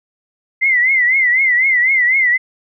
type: tone with vibrato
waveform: sine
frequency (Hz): 2040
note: C7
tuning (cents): -44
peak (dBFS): -10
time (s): 0.61-2.38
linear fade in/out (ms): 20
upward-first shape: triangle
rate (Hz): 4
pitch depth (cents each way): 130
effects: none